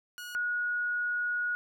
sawtooth / sine tone pair in turn, 1452 / 1452 Hz, F#6 / F#6, -33 / -33 cents, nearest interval unison, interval 0 cents, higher neither, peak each -36 / -28 dBFS, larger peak second, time 0.18-0.35 / 0.35-1.55 s, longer second, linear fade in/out 0 ms, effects none

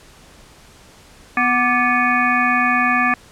harmonic tone with a mistuned harmonic, 246.9 Hz, B3, in tune, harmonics 1 / 3 / 5 / 7 / 9 / 10, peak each -22 / -22 / -19 / -19 / -23 / -23 dBFS, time 1.37-3.14 s, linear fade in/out 2 ms, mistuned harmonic 5, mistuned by -86 cents, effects pink hiss -46 dBFS RMS until 3.31 s + low-pass 10000 Hz 12 dB/octave

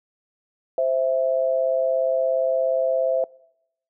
sine tone pair together, 522.2 / 659.3 Hz, C5 / E5, -3 / 0 cents, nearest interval major third, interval 403 cents, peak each -21 dBFS, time 0.78-3.24 s, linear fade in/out 2 ms, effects noise-tail reverb RT60 0.8 s tail -24 dB re dry

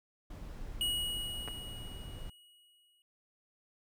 brown noise, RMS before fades -44 dBFS, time 0.3-2.3 s, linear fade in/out 5 ms
square tone with exponential decay, 2905 Hz, F#7, 32 cents flat, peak -30 dBFS, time 0.81-3.02 s, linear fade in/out 1 ms, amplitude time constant 480 ms
clicks, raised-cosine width 0.5 ms, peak -27 dBFS, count 2, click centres 1.477 / 1.484 s
effects none

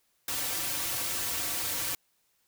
white noise with comb filter, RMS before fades -32 dBFS, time 0.28-1.95 s, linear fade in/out 2 ms, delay 4.8 ms, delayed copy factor -0.85, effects white hiss -72 dBFS RMS until 2.47 s

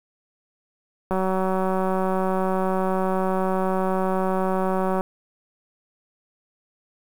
click train, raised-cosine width 1 ms, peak -11 dBFS, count 734, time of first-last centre 1.11-5.009 s, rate 188 Hz, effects 7-bit

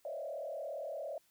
sine tone with frequency modulation, 605 Hz, D#5, 49 cents flat, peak -38 dBFS, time 0.05-1.18 s, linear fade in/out 2 ms, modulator 37.4 Hz, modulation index 1.8, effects white hiss -71 dBFS RMS until 1.3 s

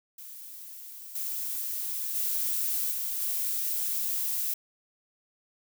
violet noise with level steps, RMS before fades -44 / -33 / -29 / -32 / -30 dBFS, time 0.18-4.54 s, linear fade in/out 5 ms, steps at 1.15 / 2.15 / 2.91 / 3.2 s, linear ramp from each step 5 ms, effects none

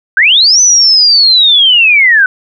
sine linear two-way sweep, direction up then down, 1480 to 6080 to 1480 Hz, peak -3 dBFS, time 0.17-2.26 s, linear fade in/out 2 ms, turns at 0.61 s, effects none

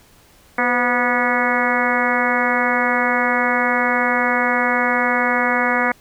harmonic tone with a mistuned harmonic, 243.7 Hz, B3, 23 cents flat, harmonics 1 / 2 / 3 / 4 / 5 / 6 / 7 / 8 / 9, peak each -24 / -24 / -24 / -24 / -24 / -24 / -24 / -24 / -24 dBFS, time 0.58-5.92 s, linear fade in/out 5 ms, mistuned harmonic 2, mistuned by +60 cents, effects pink hiss -51 dBFS RMS until 6 s

